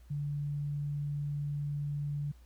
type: tone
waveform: sine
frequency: 145.1 Hz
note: D3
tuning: 21 cents flat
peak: -32 dBFS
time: 0.1-2.32 s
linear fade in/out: 10 ms
effects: added 60 Hz sine -53 dBFS peak until 2.45 s + pink hiss -68 dBFS RMS until 2.45 s